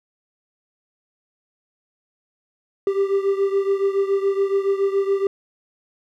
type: beating tone pair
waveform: triangle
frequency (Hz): 392 / 399.1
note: G4 / G4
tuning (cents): 0 / +31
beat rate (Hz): 7.1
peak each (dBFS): -17 / -21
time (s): 2.87-5.27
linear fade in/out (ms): 2
effects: none